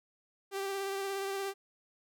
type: tone with vibrato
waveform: sawtooth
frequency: 392 Hz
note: G4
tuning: in tune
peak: -30 dBFS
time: 0.51-1.54 s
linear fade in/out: 50 ms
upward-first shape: sine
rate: 17 Hz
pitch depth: 20 cents each way
effects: none